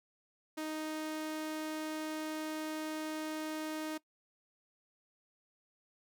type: tone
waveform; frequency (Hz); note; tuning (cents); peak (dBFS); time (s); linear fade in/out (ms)
sawtooth; 311.1; D#4; 0; -33; 0.57-3.98; 10
effects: noise-tail reverb RT60 0.1 s tail -20 dB re dry